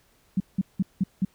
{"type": "tone bursts", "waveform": "sine", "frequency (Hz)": 189.8, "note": "F#3", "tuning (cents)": 44, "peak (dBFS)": -19, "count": 5, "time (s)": [0.37, 1.25], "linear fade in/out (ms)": 5, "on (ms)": 32, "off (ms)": 180, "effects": ["pink hiss -63 dBFS RMS until 1.34 s"]}